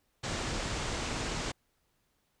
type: low-pass noise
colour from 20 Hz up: pink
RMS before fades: -35 dBFS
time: 0.23-1.52 s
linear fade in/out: 10 ms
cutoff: 8100 Hz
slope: 48 dB/octave
effects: pink hiss -75 dBFS RMS until 2.4 s